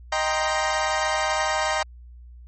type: chord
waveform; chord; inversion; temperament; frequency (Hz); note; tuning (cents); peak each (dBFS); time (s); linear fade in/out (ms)
25% pulse; C minor seventh; first; equal with one note detuned; 622.3 / 784 / 938.8 / 1046.5; Eb5 / G5 / Bb5 / C6; 0 / 0 / +12 / 0; -22 / -23 / -24 / -26; 0.12-1.83; 5
effects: added 60 Hz sine -41 dBFS peak until 2.47 s + MP3 32 kbps